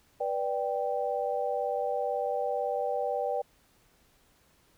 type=chord; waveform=sine; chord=G major; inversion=first; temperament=just; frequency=490 / 588 / 784 Hz; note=B4 / D5 / G5; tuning=-14 / +2 / 0 cents; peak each=-32 dBFS; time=0.2-3.42 s; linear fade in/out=10 ms; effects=pink hiss -65 dBFS RMS until 4.77 s